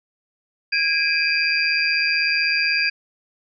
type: tone cluster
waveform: sine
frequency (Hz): 1641 / 2371 / 2527 / 4768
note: G#6 / D7 / D#7 / D8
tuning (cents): -21 / +16 / +26 / +25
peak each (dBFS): -23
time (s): 0.72-2.9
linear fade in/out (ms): 10
effects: none